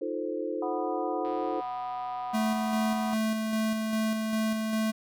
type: chord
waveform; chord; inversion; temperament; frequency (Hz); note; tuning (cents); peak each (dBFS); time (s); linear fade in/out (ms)
sine; F dominant seventh; third; equal; 311.1 / 349.2 / 440 / 523.3; Eb4 / F4 / A4 / C5; 0 / 0 / 0 / 0; -35; 0.01-1.61; 10
type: harmonic tone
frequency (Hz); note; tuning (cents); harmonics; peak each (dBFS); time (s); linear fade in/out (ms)
246.6; B3; -2; 3 / 4 / 5; -33 / -38 / -42; 0.62-3.14; 5
type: click train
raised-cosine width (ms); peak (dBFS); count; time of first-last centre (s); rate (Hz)
0.3; -34; 249; 1.25-3.172; 129
type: tone with tremolo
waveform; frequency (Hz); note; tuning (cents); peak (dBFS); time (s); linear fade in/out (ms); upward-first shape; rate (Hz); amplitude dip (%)
square; 219.3; A3; -6; -26; 2.33-4.92; 20; square; 2.5; 30
effects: none